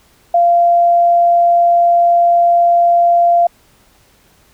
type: tone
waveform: sine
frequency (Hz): 691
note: F5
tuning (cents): -19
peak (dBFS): -7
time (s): 0.34-3.47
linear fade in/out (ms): 5
effects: pink hiss -51 dBFS RMS until 4.53 s